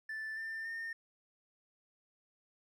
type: tone with pitch steps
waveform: triangle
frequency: 1760 / 1790.8 / 1822.1 Hz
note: A6 / A6 / A#6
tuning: 0 / +30 / -40 cents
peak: -36 dBFS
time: 0.09-0.93 s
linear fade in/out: 5 ms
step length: 280 ms
effects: tanh soft clip ceiling -33 dBFS